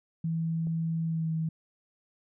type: tone with pitch glide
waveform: sine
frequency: 163.6 to 160.6 Hz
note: E3 to E3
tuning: -13 to -45 cents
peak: -27 dBFS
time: 0.24-1.49 s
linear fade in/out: 5 ms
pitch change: -32 cents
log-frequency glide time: 1.05-1.32 s
type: click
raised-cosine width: 2 ms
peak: -35 dBFS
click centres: 0.671 s
effects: none